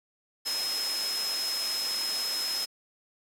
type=tone in noise; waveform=sine; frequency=5150 Hz; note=E8; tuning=41 cents flat; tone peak=-29 dBFS; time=0.45-2.66 s; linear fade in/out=20 ms; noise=white; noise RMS=-34 dBFS; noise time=0.45-2.66 s; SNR=+2 dB; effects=high-pass 300 Hz 12 dB/octave + low-pass 12000 Hz 12 dB/octave